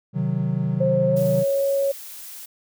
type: chord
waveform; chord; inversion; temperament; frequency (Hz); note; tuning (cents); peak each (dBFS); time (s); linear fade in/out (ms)
triangle; C diminished; none; equal; 130.81 / 155.56 / 185; C3 / Eb3 / Gb3; 0 / 0 / 0; -23; 0.13-1.45; 50
type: tone with pitch glide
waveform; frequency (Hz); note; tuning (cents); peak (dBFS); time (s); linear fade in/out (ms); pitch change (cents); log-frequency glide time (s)
sine; 532 to 553; C5 to C#5; +29 to -4; -18; 0.8-1.92; 10; +67; 1.08-1.21
type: noise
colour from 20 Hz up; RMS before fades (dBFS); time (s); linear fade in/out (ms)
blue; -38; 1.16-2.46; 10
effects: none